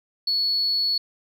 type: tone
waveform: sine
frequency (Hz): 4400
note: C#8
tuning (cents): -14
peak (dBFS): -19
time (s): 0.27-0.98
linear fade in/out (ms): 5
effects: tanh soft clip ceiling -15 dBFS